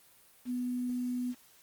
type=tone with quantisation; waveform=sine; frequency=247.6 Hz; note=B3; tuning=5 cents sharp; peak=-31 dBFS; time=0.45-1.35 s; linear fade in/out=50 ms; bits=9; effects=white hiss -61 dBFS RMS until 1.62 s + Opus 32 kbps